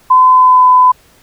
sine tone with pitch glide, 1019 to 1006.7 Hz, C6 to B5, -46 to +33 cents, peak -3 dBFS, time 0.1-0.92 s, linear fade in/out 10 ms, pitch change -21 cents, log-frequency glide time 0.31-0.67 s, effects pink hiss -47 dBFS RMS until 1.22 s

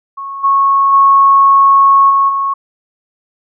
sine tone with level steps, 1100 Hz, C#6, 14 cents flat, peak -21 / -7 / -4 / -7 / -12 dBFS, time 0.17-2.54 s, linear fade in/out 10 ms, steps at 0.43 / 0.92 / 2.09 / 2.28 s, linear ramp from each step 20 ms, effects none

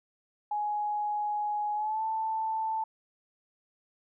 sine tone with pitch glide, 836 to 883.2 Hz, G#5 to A5, +11 to +6 cents, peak -28 dBFS, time 0.51-2.84 s, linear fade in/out 5 ms, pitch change +95 cents, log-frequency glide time 1.74-2.03 s, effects none

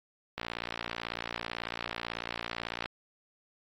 click train, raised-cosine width 0.3 ms, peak -18 dBFS, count 145, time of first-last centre 0.38-2.858 s, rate 58.1 Hz, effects AAC 48 kbps

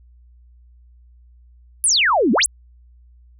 sine exponential two-way sweep, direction down then up, 11175 to 200 to 11175 Hz, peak -13 dBFS, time 1.84-2.46 s, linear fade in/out 0 ms, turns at 2.32 s, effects added 60 Hz sine -46 dBFS peak until 3.39 s

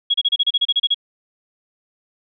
sine tone bursts, 3322 Hz, G#7, in tune, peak -13 dBFS, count 12, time 0.1-0.945 s, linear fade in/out 10 ms, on 42 ms, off 31 ms, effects none

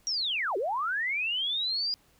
sine linear two-way sweep, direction down then up, 5740 to 353.4 to 4916 Hz, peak -27 dBFS, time 0.07-1.94 s, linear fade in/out 0 ms, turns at 0.57 s, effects pink hiss -64 dBFS RMS until 2.19 s

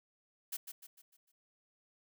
blue noise with echo, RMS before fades -39 dBFS, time 0.52-0.57 s, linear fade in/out 10 ms, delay 150 ms, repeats 5, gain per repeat -7 dB, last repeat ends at 1.32 s, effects none

